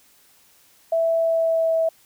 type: tone with pitch glide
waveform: sine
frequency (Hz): 659.3 to 651.7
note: E5 to E5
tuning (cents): 0 to -20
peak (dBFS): -17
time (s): 0.92-1.89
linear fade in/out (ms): 5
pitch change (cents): -20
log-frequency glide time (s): 1.18-1.74
effects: white hiss -56 dBFS RMS until 2.05 s